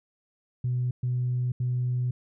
sine tone bursts at uneven times, 124.4 Hz, B2, 13 cents sharp, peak -23 dBFS, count 3, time 0.64-0.91 / 1.03-1.52 / 1.6-2.11 s, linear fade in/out 5 ms, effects tanh soft clip ceiling -20 dBFS

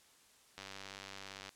click train, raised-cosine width 0.2 ms, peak -29 dBFS, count 90, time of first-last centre 0.58-1.492 s, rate 97.6 Hz, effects white hiss -65 dBFS RMS until 1.55 s + low-pass 10000 Hz 12 dB/octave

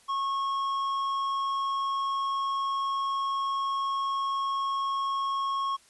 sine tone with tanh clipping, 1094 Hz, C#6, 23 cents flat, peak -28 dBFS, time 0.08-5.77 s, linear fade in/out 20 ms, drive 8 dB, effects white hiss -59 dBFS RMS until 5.89 s + resampled to 24000 Hz

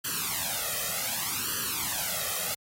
white noise with flanger, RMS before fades -31 dBFS, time 0.04-2.55 s, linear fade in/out 10 ms, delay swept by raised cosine 0.66 to 1.6 ms, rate 0.66 Hz, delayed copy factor +0.9, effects high-pass 80 Hz 12 dB/octave + AAC 48 kbps

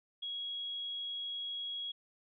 sine tone, 3316 Hz, G#7, 3 cents flat, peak -37 dBFS, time 0.22-1.92 s, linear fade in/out 10 ms, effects none

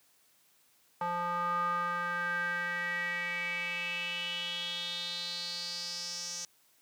square tone with band-pass filter sweep, 174.61 Hz, F3, in tune, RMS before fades -35 dBFS, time 1.01-6.45 s, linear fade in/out 2 ms, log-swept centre 1000 to 6000 Hz, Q 6, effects white hiss -67 dBFS RMS until 6.81 s + high-pass 100 Hz 12 dB/octave

